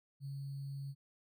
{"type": "tone with sample-and-hold", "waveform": "sine", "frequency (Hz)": 138.59, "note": "C#3", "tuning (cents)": 0, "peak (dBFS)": -40, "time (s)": [0.2, 0.95], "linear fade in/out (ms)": 50, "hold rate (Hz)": 4410, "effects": []}